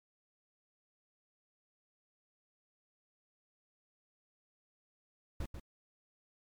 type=noise with echo; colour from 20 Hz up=brown; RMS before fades=-37 dBFS; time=5.4-5.46 s; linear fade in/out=5 ms; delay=140 ms; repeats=1; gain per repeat=-7 dB; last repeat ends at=5.6 s; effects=MP3 96 kbps